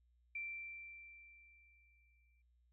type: tone with exponential decay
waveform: sine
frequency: 2349 Hz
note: D7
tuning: in tune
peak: -40 dBFS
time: 0.35-2.42 s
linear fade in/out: 5 ms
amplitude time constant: 450 ms
effects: added 60 Hz sine -70 dBFS peak until 2.72 s